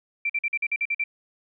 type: tone bursts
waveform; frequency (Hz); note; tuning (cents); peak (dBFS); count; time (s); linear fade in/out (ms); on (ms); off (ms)
sine; 2349; D7; 0; -22; 9; 0.25-1.04; 5; 46; 47
effects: none